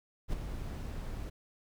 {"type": "noise with ADSR envelope", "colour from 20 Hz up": "brown", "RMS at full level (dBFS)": -31, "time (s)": [0.28, 1.3], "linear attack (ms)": 52, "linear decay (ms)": 4, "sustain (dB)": -8, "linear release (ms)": 11, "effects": []}